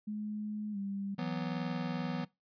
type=tone with pitch glide; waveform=sine; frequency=211.1 to 198.1 Hz; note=G#3 to G3; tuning=+29 to +18 cents; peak=-35 dBFS; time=0.07-1.15 s; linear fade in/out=10 ms; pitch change=-111 cents; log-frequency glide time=0.72-0.77 s
type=chord; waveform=square; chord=E suspended second; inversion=none; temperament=just; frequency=164.81 / 185.42 / 247.2 Hz; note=E3 / F#3 / B3; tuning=0 / +4 / +2 cents; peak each=-39 dBFS; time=1.18-2.25 s; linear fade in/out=10 ms
effects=noise-tail reverb RT60 0.2 s tail -21 dB re dry + resampled to 11025 Hz